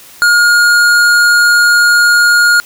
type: tone with hard clipping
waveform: triangle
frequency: 1426 Hz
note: F6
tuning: 36 cents sharp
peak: -7 dBFS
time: 0.22-2.6 s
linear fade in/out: 0 ms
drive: 17 dB
effects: white hiss -37 dBFS RMS until 2.65 s